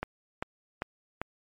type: click train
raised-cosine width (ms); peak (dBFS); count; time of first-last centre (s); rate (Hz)
0.5; -16; 4; 0.03-1.216; 2.53
effects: MP3 64 kbps